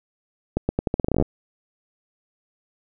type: accelerating click train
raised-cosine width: 2 ms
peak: -7 dBFS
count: 15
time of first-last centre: 0.57-1.224 s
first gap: 120 ms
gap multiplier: 0.83
effects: none